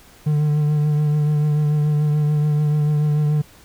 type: tone with vibrato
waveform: triangle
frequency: 149.7 Hz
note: D3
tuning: 33 cents sharp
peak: -13 dBFS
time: 0.26-3.42 s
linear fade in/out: 10 ms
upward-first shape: triangle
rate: 6.9 Hz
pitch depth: 29 cents each way
effects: pink hiss -48 dBFS RMS until 3.64 s